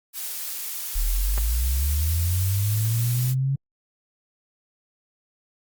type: noise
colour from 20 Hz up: blue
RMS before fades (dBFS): -31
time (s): 0.13-3.35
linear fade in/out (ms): 50
type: linear sweep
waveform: sine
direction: up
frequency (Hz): 34.65 to 138.59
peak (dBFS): -20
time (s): 0.95-3.56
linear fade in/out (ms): 10
type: clicks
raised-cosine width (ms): 0.5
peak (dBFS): -19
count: 2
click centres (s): 1.377 / 1.382
effects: Opus 48 kbps